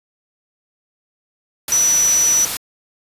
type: tone in noise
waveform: sine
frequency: 5920 Hz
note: F#8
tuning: in tune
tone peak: -12 dBFS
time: 1.72-2.45 s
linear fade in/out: 2 ms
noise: white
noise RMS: -23 dBFS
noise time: 1.68-2.57 s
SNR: +8 dB
effects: resampled to 32000 Hz